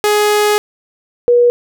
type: tone pair in turn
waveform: sawtooth / sine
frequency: 418.2 / 482.6 Hz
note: G#4 / B4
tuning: +12 / -40 cents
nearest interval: major second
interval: 248 cents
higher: second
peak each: -6 dBFS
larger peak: neither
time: 0.04-0.58 / 1.28-1.5 s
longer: first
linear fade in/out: 0 ms
effects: none